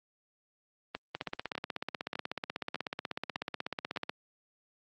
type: two click trains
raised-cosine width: 0.3 ms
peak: -18 / -19 dBFS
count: 49 / 6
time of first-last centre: 1.15-4.095 / 0.95-3.962 s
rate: 16.3 / 1.66 Hz
effects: high-pass 150 Hz 12 dB/octave + Opus 32 kbps